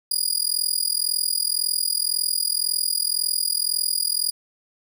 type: tone with amplitude modulation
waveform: 20% pulse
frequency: 4868 Hz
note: D#8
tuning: 39 cents flat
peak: -11 dBFS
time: 0.11-4.31 s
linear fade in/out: 5 ms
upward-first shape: sine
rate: 41.9 Hz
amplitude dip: 95%
effects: none